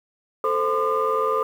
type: tone cluster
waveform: sine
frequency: 441.5 / 522 / 1027 / 1205 Hz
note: A4 / C5 / C6 / D6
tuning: +6 / -4 / -33 / +44 cents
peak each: -23 / -25 / -28 / -22 dBFS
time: 0.44-1.43 s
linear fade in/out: 2 ms
effects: tanh soft clip ceiling -12 dBFS + 8-bit